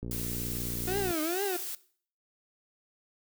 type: click train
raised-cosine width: 3 ms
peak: -25 dBFS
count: 65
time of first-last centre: 0.03-1.107 s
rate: 59.4 Hz
type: noise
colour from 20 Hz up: blue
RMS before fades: -37 dBFS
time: 0.11-1.75 s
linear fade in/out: 2 ms
type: tone with vibrato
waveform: 35% pulse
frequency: 352.9 Hz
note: F4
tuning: 18 cents sharp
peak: -28 dBFS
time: 0.87-1.57 s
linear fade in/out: 10 ms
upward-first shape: triangle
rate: 2.2 Hz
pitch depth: 270 cents each way
effects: noise-tail reverb RT60 0.5 s tail -18 dB re dry